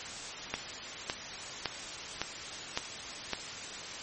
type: click train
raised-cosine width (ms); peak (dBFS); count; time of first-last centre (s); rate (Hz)
0.2; -12; 6; 0.54-3.333; 1.79
effects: white hiss -41 dBFS RMS until 4.02 s + MP3 32 kbps